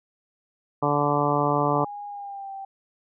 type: harmonic tone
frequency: 145.5 Hz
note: D3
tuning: 16 cents flat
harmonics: 1 / 2 / 3 / 4 / 5 / 6 / 7 / 8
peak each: -28 / -28 / -28 / -28 / -28 / -28 / -28 / -28 dBFS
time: 0.82-1.85 s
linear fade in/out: 10 ms
type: tone with pitch glide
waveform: sine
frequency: 820 to 781.2 Hz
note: G#5 to G5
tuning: -22 to -6 cents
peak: -33 dBFS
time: 1.74-2.65 s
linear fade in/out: 5 ms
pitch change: -84 cents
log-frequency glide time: 2.07-2.52 s
effects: none